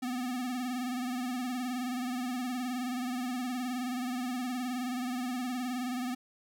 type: tone with vibrato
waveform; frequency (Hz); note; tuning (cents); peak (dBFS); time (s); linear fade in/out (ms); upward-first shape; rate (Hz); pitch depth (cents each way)
square; 250.1; B3; +22; -33; 0.02-6.15; 10; sine; 19; 63
effects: 12-bit